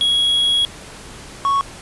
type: tone pair in turn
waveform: triangle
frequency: 3322 / 1108.6 Hz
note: G#7 / C#6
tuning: 0 / 0 cents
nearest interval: octave + perfect fifth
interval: 1900 cents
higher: first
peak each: -12 dBFS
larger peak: neither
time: 0.01-0.65 / 1.45-1.61 s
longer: first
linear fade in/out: 0 ms
effects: pink hiss -37 dBFS RMS until 1.81 s + resampled to 24000 Hz